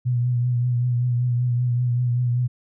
sine tone with vibrato, 122.5 Hz, B2, 14 cents flat, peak -18 dBFS, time 0.05-2.48 s, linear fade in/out 20 ms, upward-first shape triangle, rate 5.2 Hz, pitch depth 42 cents each way, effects none

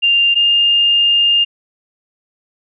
sine tone pair in turn, 2794 / 2815 Hz, F7 / F7, 0 / +13 cents, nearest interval unison, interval 13 cents, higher second, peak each -9 dBFS, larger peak neither, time 0.02-0.35 / 0.35-1.45 s, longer second, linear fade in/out 20 ms, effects none

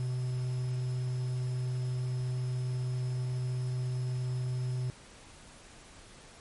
triangle tone with quantisation, 126.2 Hz, B2, 38 cents sharp, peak -28 dBFS, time 0-4.9 s, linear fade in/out 0 ms, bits 9, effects pink hiss -53 dBFS RMS until 6.4 s + MP3 48 kbps

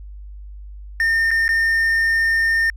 triangle tone with dropouts, 1817 Hz, A#6, 45 cents flat, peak -13 dBFS, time 1-2.7 s, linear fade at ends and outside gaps 1 ms, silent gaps 1.307-1.313 / 1.48-1.49 s, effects added 50 Hz sine -33 dBFS peak until 2.76 s

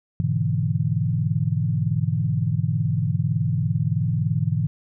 sine chord, E dominant seventh, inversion first, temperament equal, 103.83 / 123.47 / 146.83 / 164.81 Hz, G#2 / B2 / D3 / E3, 0 / 0 / 0 / 0 cents, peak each -25 dBFS, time 0.2-4.67 s, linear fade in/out 0 ms, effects none

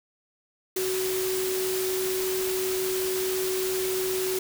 sine tone in noise, 374.6 Hz, F#4, 21 cents sharp, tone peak -26 dBFS, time 0.76-4.39 s, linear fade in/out 5 ms, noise white, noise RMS -32 dBFS, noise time 0.76-4.39 s, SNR +3 dB, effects none

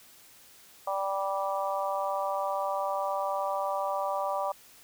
harmonic tone, 195.2 Hz, G3, 7 cents flat, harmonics 3 / 4 / 5 / 6, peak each -32 / -33 / -34 / -35 dBFS, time 0.87-4.52 s, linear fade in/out 5 ms, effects white hiss -55 dBFS RMS until 4.83 s

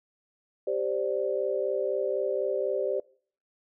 sine chord, G suspended fourth, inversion none, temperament equal, 392 / 523.3 / 587.3 Hz, G4 / C5 / D5, 0 / 0 / 0 cents, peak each -30 dBFS, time 0.67-3 s, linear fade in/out 5 ms, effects noise-tail reverb RT60 0.5 s tail -23 dB re dry

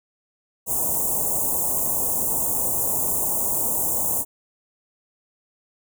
white band-stop noise, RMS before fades -23 dBFS, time 0.66-4.25 s, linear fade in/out 50 ms, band 1000 to 7000 Hz, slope 48 dB/octave, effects none

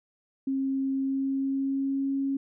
sine tone with pitch glide, 269.1 to 273.5 Hz, C4 to C#4, +49 to -23 cents, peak -25 dBFS, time 0.47-2.37 s, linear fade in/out 5 ms, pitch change +28 cents, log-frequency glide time 0.98-2.12 s, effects none

